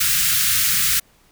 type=band-stop noise; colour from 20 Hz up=white; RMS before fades=-18 dBFS; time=0-1 s; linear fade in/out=10 ms; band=180 to 1300 Hz; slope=48 dB/octave; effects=pink hiss -56 dBFS RMS until 1.31 s